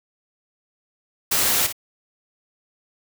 white noise with echo, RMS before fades -20 dBFS, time 1.31-1.67 s, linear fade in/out 10 ms, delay 57 ms, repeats 1, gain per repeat -10 dB, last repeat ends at 1.727 s, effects none

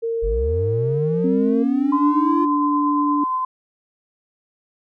sine tone, 458.6 Hz, A#4, 28 cents flat, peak -20 dBFS, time 0.02-1.64 s, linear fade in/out 20 ms
triangle linear sweep, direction up, 40.41 to 346.5 Hz, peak -18 dBFS, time 0.22-2.46 s, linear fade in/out 20 ms
sine tone with pitch glide, 263.6 to 292.5 Hz, C4 to D4, +13 to -7 cents, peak -18 dBFS, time 1.24-3.24 s, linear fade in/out 5 ms, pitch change +180 cents, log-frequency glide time 1.49-1.9 s
sine tone with tremolo, 1028 Hz, C6, 31 cents flat, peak -18 dBFS, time 1.92-3.45 s, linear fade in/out 5 ms, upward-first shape triangle, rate 8.6 Hz, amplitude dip 25%
effects none

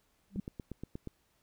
sine tone with exponential growth, 196.2 Hz, G3, 2 cents sharp, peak -28 dBFS, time 0.3-0.4 s, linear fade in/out 5 ms, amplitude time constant 21 ms
click train, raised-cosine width 3 ms, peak -27 dBFS, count 7, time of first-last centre 0.36-1.073 s, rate 8.41 Hz
effects pink hiss -73 dBFS RMS until 1.42 s

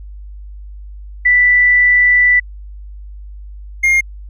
sine / triangle tone pair in turn, 1975.5 / 2127 Hz, B6 / C7, 0 / +28 cents, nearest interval minor second, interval 128 cents, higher second, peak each -7 dBFS, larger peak neither, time 1.25-2.4 / 3.83-4.01 s, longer first, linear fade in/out 10 ms, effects added 50 Hz sine -29 dBFS peak until 4.29 s

